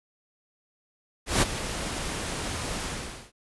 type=noise with ADSR envelope; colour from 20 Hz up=pink; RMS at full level=-20 dBFS; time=1.26-3.32 s; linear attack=160 ms; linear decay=21 ms; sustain=-12 dB; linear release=470 ms; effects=resampled to 24000 Hz